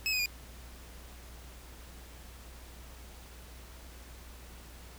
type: tone with pitch steps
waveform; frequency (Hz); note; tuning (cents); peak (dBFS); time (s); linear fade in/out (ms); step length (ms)
25% pulse; 2581 / 2505 / 2431; E7 / D#7 / D#7; -37 / +11 / -41; -25; 0.06-0.258; 0; 66
effects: added 60 Hz sine -49 dBFS peak until 4.98 s + pink hiss -53 dBFS RMS until 4.98 s